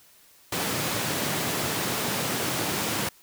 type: high-pass noise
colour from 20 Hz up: pink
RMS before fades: -28 dBFS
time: 0.52-3.09 s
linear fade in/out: 5 ms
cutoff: 110 Hz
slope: 24 dB/octave
effects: white hiss -56 dBFS RMS until 3.22 s